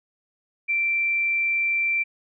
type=tone; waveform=sine; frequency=2349 Hz; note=D7; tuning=in tune; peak=-20 dBFS; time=0.68-2.04 s; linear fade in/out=20 ms; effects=none